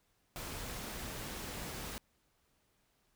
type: noise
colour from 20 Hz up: pink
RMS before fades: -43 dBFS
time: 0.36-1.98 s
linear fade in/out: 0 ms
effects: pink hiss -75 dBFS RMS until 3.15 s